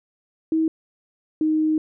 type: tone pair in turn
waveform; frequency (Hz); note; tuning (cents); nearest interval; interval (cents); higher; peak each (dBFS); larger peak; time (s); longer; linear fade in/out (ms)
sine; 320 / 311.6; D#4 / D#4; +49 / +3; unison; 46; first; -17; neither; 0.52-0.68 / 1.41-1.78; second; 2
effects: none